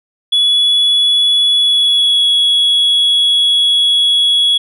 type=tone with pitch glide; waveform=sine; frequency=3398 to 3355 Hz; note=G#7 to G#7; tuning=+39 to +17 cents; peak=-6 dBFS; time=0.32-4.58 s; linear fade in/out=10 ms; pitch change=-22 cents; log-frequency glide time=1.55-2.27 s; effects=tanh soft clip ceiling -7 dBFS